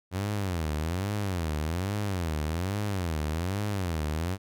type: tone with vibrato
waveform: sawtooth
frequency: 88.7 Hz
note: F2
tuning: 27 cents sharp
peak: -24 dBFS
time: 0.11-4.38 s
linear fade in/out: 50 ms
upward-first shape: sine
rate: 1.2 Hz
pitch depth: 280 cents each way
effects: none

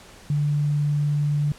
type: tone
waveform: sine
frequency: 146.83 Hz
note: D3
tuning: in tune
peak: -19 dBFS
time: 0.3-1.52 s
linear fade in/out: 2 ms
effects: pink hiss -47 dBFS RMS until 1.58 s + low-pass 10000 Hz 12 dB/octave

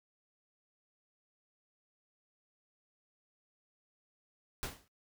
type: noise with exponential decay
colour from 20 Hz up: pink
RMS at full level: -36 dBFS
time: 4.63-4.88 s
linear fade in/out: 0 ms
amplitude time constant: 53 ms
effects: noise-tail reverb RT60 0.2 s tail -26 dB re dry

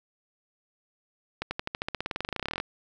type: accelerating click train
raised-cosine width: 0.3 ms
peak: -14 dBFS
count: 26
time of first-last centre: 1.42-2.601 s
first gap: 90 ms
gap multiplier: 0.94
effects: none

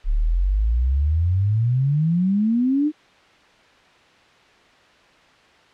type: exponential sweep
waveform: sine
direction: up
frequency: 33.96 to 311.1 Hz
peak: -16 dBFS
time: 0.04-2.92 s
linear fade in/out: 50 ms
effects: white hiss -52 dBFS RMS until 5.73 s + low-pass 3000 Hz 12 dB/octave

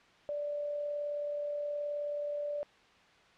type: tone with amplitude modulation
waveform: sine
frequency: 585 Hz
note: D5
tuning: 7 cents flat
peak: -32 dBFS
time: 0.29-2.63 s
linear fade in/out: 0 ms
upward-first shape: sine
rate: 38.9 Hz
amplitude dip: 25%
effects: white hiss -61 dBFS RMS until 3.37 s + low-pass 3000 Hz 12 dB/octave

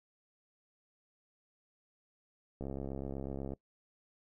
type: click train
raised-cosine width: 2 ms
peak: -27 dBFS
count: 64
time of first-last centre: 2.61-3.535 s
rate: 68.1 Hz
effects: noise-tail reverb RT60 0.1 s tail -22 dB re dry

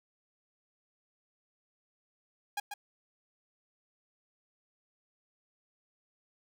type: tone with echo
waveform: sawtooth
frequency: 819 Hz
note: G#5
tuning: 24 cents flat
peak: -28 dBFS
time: 2.57-2.6 s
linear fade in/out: 5 ms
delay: 140 ms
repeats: 1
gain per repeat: -6 dB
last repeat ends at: 2.74 s
effects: none

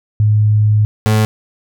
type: tone pair in turn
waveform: sine / 35% pulse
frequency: 106.2 / 108.31 Hz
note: G#2 / A2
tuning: +39 / -27 cents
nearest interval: unison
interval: 34 cents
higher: second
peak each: -8 dBFS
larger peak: neither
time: 0.2-0.85 / 1.06-1.25 s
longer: first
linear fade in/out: 0 ms
effects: none

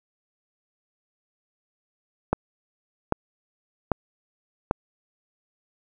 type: click train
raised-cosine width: 1 ms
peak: -6 dBFS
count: 4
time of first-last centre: 2.33-4.711 s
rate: 1.26 Hz
effects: none

